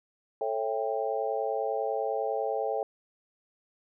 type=chord; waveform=sine; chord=A dominant seventh; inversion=none; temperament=just; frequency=440 / 550 / 660 / 792 Hz; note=A4 / C#5 / E5 / G5; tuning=0 / -14 / +2 / +18 cents; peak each=-32 / -33 / -34 / -33 dBFS; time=0.41-2.83 s; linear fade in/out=2 ms; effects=none